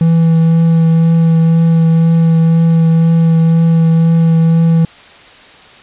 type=tone with vibrato; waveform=triangle; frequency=164.4 Hz; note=E3; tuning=4 cents flat; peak=-4 dBFS; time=0.01-4.85 s; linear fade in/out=2 ms; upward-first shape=triangle; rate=2 Hz; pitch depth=13 cents each way; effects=white hiss -38 dBFS RMS until 5.82 s + resampled to 8000 Hz